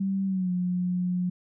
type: tone with pitch glide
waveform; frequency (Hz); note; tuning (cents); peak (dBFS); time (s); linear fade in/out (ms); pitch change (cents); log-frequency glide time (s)
sine; 193.9 to 179.87; G3 to F#3; -19 to -49; -24; 0-1.3; 10; -130; 0.26-0.51
effects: none